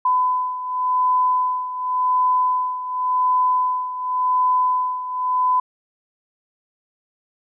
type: beating tone pair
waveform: sine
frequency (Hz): 1006 / 1006.9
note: B5 / B5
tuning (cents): +32 / +33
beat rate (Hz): 0.9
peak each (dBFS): -18 / -23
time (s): 0.05-5.6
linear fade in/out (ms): 5
effects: none